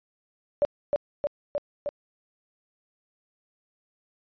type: tone with echo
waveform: sine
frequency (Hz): 580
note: D5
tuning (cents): -22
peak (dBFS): -18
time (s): 0.62-0.65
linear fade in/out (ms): 0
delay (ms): 310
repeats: 4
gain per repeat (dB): -2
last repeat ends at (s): 1.89
effects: resampled to 11025 Hz